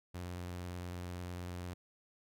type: tone with vibrato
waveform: sawtooth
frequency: 88.9 Hz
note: F2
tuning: 31 cents sharp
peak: -37 dBFS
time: 0.14-1.74 s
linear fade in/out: 10 ms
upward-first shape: sine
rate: 18 Hz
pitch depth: 34 cents each way
effects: none